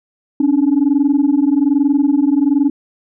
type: tone pair together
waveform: sine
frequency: 273.6 / 294.8 Hz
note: C#4 / D4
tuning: -23 / +7 cents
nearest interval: minor second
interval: 130 cents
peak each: -12 dBFS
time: 0.4-2.7 s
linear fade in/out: 5 ms
effects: tanh soft clip ceiling -6 dBFS